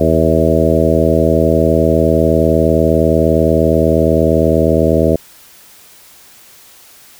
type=harmonic tone with a mistuned harmonic; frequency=79.9 Hz; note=D#2; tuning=47 cents sharp; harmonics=1 / 2 / 3 / 4 / 5 / 6 / 7 / 8; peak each=-17 / -17 / -17 / -17 / -17 / -17 / -17 / -17 dBFS; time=0-5.16 s; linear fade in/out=5 ms; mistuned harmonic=8; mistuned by=+23 cents; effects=white hiss -42 dBFS RMS until 7.19 s